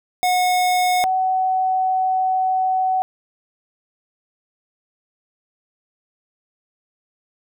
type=tone pair in turn; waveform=square / sine; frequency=728 / 751.1 Hz; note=F#5 / F#5; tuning=-28 / +26 cents; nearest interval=minor second; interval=54 cents; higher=second; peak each=-16 dBFS; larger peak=neither; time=0.23-1.04 / 1.04-3.02 s; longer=second; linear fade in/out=0 ms; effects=none